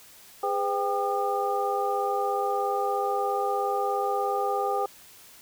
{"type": "tone cluster", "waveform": "sine", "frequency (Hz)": [409.1, 506, 791, 1214], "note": ["G#4", "B4", "G5", "D#6"], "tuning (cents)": [-26, 42, 15, -43], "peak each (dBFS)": [-30, -31, -27, -32], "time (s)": [0.43, 4.86], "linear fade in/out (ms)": 5, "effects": ["white hiss -51 dBFS RMS until 5.41 s"]}